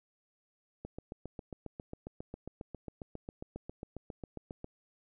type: click train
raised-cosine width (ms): 2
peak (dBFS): -28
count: 29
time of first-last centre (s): 0.85-4.644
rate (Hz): 7.38
effects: none